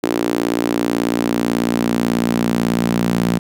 sawtooth tone with high-pass filter sweep, 58.2 Hz, A#1, 2 cents flat, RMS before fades -18 dBFS, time 0.03-3.39 s, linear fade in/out 10 ms, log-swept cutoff 320 to 190 Hz, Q 3, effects none

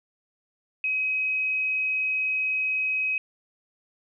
sine tone, 2536 Hz, D#7, 32 cents sharp, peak -23 dBFS, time 0.84-3.18 s, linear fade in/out 2 ms, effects none

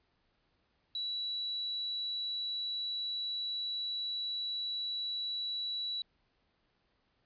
sine tone, 3928 Hz, B7, 10 cents flat, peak -34 dBFS, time 0.95-6.02 s, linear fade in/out 2 ms, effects pink hiss -75 dBFS RMS until 7.25 s + resampled to 11025 Hz

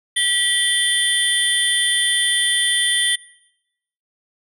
sine tone cluster, 1947 / 3140 / 3505 / 9530 Hz, B6 / G7 / A7 / D9, -25 / +2 / -7 / +24 cents, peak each -20 dBFS, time 0.16-3.16 s, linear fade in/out 10 ms, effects noise-tail reverb RT60 0.9 s tail -24 dB re dry + tanh soft clip ceiling -10 dBFS

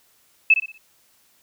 sine tone with echo, 2611 Hz, E7, 17 cents flat, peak -9 dBFS, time 0.5-0.54 s, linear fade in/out 5 ms, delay 60 ms, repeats 4, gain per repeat -9 dB, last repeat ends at 0.78 s, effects white hiss -60 dBFS RMS until 1.42 s

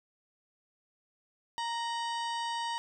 harmonic tone with a mistuned harmonic, 932.3 Hz, A#5, in tune, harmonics 1 / 2 / 3 / 4 / 5 / 6 / 7 / 8 / 9, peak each -33 / -42 / -42 / -45 / -47 / -50 / -58 / -59 / -51 dBFS, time 1.58-2.78 s, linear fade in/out 0 ms, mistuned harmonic 3, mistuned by +110 cents, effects none

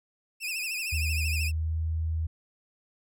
sawtooth tone with vibrato, 2561 Hz, D#7, 49 cents sharp, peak -27 dBFS, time 0.4-1.52 s, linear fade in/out 50 ms, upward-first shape triangle, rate 13 Hz, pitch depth 120 cents each way
sine tone with pitch glide, 79.3 to 80.36 Hz, D#2 to E2, +33 to -44 cents, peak -26 dBFS, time 0.92-2.27 s, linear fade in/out 10 ms, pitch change +23 cents, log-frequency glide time 1.54-1.78 s
effects none

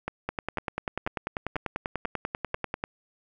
two click trains, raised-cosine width 0.5 ms, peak -15 / -14 dBFS, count 6 / 27, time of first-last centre 0.08-2.543 / 0.29-2.839 s, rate 2.03 / 10.2 Hz, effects none

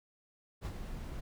brown noise with ADSR envelope, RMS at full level -36 dBFS, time 0.61-1.21 s, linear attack 45 ms, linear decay 58 ms, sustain -6 dB, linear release 13 ms, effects none

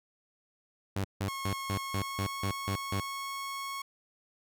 sawtooth tone bursts, 98 Hz, G2, in tune, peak -26 dBFS, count 9, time 0.96-3.005 s, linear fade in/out 5 ms, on 85 ms, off 160 ms
sawtooth tone with pitch glide, 1088 to 1099.4 Hz, C#6 to C#6, -33 to -15 cents, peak -32 dBFS, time 1.28-3.82 s, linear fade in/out 5 ms, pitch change +18 cents, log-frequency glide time 1.77-2.34 s
effects none

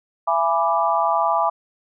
sine chord, E dominant seventh, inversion none, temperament equal with one note detuned, 672.3 / 830.6 / 987.8 / 1174.7 Hz, E5 / G#5 / B5 / D6, +34 / 0 / 0 / 0 cents, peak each -22 dBFS, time 0.27-1.5 s, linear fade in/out 10 ms, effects none

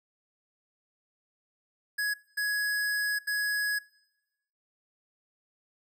square tone bursts at uneven times, 1674 Hz, G#6, 13 cents sharp, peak -28 dBFS, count 3, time 1.98-2.14 / 2.37-3.19 / 3.27-3.79 s, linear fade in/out 10 ms, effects noise-tail reverb RT60 1.0 s tail -23 dB re dry

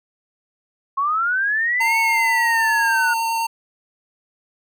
sine linear two-way sweep, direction up then down, 1074 to 2223 to 1432 Hz, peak -17 dBFS, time 0.97-3.14 s, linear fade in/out 10 ms, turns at 1.98 s
square tone with vibrato, 911 Hz, A#5, 40 cents flat, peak -20 dBFS, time 1.8-3.47 s, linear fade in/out 10 ms, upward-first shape triangle, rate 10 Hz, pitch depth 10 cents each way
effects none

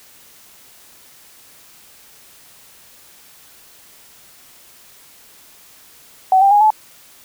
sine tone with pitch steps, 756 / 789.9 / 825.4 / 862.4 Hz, F#5 / G5 / G#5 / A5, +37 / +13 / -11 / -35 cents, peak -8 dBFS, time 6.32-6.704 s, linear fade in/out 2 ms, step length 96 ms, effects white hiss -46 dBFS RMS until 7.24 s

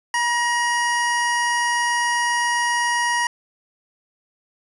square tone pair together, 959.4 / 1887 Hz, A#5 / A#6, +50 / +21 cents, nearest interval octave, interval 1171 cents, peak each -22 dBFS, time 0.14-3.27 s, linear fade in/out 2 ms, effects resampled to 24000 Hz + 7-bit

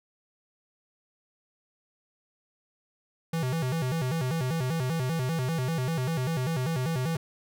square tone with vibrato, 145 Hz, D3, 22 cents flat, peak -27 dBFS, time 3.33-7.17 s, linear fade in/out 5 ms, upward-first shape square, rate 5.1 Hz, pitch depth 220 cents each way, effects none

